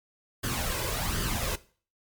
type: noise with flanger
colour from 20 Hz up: pink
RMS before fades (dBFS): -30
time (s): 0.43-1.56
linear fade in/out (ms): 10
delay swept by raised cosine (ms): 0.62 to 2.02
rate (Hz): 1.3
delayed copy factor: +0.6
effects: noise-tail reverb RT60 0.4 s tail -18 dB re dry + MP3 96 kbps